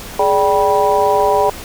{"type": "harmonic tone with a mistuned harmonic", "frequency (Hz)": 195.3, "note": "G3", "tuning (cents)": -6, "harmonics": [2, 3, 4, 5], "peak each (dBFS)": [-16, -16, -16, -16], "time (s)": [0.19, 1.5], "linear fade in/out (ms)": 5, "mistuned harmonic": 2, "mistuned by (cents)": 120, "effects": ["pink hiss -31 dBFS RMS until 1.64 s"]}